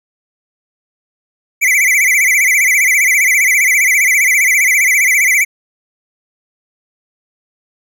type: tone with vibrato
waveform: square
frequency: 2158 Hz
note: C#7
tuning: 47 cents flat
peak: -9 dBFS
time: 1.61-5.45 s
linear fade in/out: 20 ms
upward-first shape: sine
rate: 15 Hz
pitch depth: 150 cents each way
effects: none